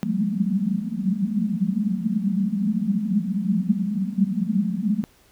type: band-pass noise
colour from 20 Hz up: white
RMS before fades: -23 dBFS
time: 0.03-5.04 s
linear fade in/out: 0 ms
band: 180 to 220 Hz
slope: 96 dB/octave
effects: pink hiss -57 dBFS RMS until 5.31 s